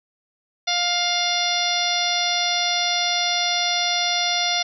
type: harmonic tone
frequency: 704 Hz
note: F5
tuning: 14 cents sharp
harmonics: 1 / 2 / 3 / 4 / 5 / 6 / 7 / 8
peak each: -26 / -32 / -27 / -31 / -24 / -29 / -29 / -28 dBFS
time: 0.67-4.63 s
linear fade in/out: 10 ms
effects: none